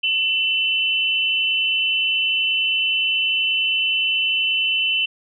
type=tone pair together; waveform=sine; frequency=2686 / 3015 Hz; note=E7 / F#7; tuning=+32 / +32 cents; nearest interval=major second; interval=200 cents; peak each=-20 dBFS; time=0.03-5.06 s; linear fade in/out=10 ms; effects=none